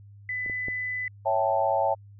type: tone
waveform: sine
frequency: 2001 Hz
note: B6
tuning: 22 cents sharp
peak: -28 dBFS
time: 0.29-1.08 s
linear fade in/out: 2 ms
type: clicks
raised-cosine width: 2 ms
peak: -31 / -27 / -23 dBFS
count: 3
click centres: 0.462 / 0.498 / 0.684 s
type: chord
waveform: sine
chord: A dominant seventh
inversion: first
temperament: equal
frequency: 554.4 / 659.3 / 784 / 880 Hz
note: C#5 / E5 / G5 / A5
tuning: 0 / 0 / 0 / 0 cents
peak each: -27 dBFS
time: 1.25-1.95 s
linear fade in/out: 20 ms
effects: added 101 Hz sine -46 dBFS peak until 2.19 s